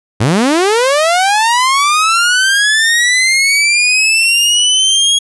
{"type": "linear sweep", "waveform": "sawtooth", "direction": "up", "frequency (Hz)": [95.7, 3318], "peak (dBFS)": -5, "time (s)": [0.2, 5.19], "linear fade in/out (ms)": 10, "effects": ["resampled to 24000 Hz"]}